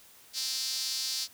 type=tone with high-pass filter; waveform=sawtooth; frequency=261.2 Hz; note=C4; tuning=3 cents flat; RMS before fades=-33 dBFS; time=0.33-1.28 s; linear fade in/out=50 ms; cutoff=4700 Hz; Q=3.6; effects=white hiss -56 dBFS RMS until 1.33 s